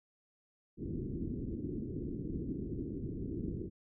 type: low-pass noise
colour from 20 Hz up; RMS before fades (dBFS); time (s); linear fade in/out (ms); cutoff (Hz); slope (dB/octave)
white; -39; 0.77-3.7; 50; 370; 48
effects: none